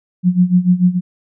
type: tone with tremolo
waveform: sine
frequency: 180 Hz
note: F#3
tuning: 47 cents flat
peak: -6 dBFS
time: 0.23-1.01 s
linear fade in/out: 50 ms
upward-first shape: sine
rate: 6.8 Hz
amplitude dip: 85%
effects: none